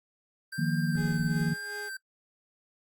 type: tone with vibrato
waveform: square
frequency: 1568 Hz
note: G6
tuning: in tune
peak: -37 dBFS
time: 0.52-1.97 s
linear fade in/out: 5 ms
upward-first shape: sine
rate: 1.1 Hz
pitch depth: 26 cents each way
type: chord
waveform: sine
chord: Eb suspended second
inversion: none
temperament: equal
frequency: 155.56 / 174.61 / 233.1 Hz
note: Eb3 / F3 / Bb3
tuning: 0 / 0 / 0 cents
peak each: -28 / -30 / -32 dBFS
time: 0.58-1.54 s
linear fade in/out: 10 ms
type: tone with tremolo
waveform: 30% pulse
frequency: 414.4 Hz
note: G#4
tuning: 4 cents flat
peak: -37 dBFS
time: 0.96-1.9 s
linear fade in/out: 20 ms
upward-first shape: sine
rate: 2.7 Hz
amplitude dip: 75%
effects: noise-tail reverb RT60 0.1 s tail -22 dB re dry + Opus 24 kbps